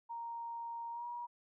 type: tone with pitch glide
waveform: sine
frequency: 932 to 957.1 Hz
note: A#5 to A#5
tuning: -1 to +45 cents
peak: -40 dBFS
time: 0.09-1.27 s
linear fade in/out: 20 ms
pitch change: +46 cents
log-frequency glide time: 0.91-1.06 s
effects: none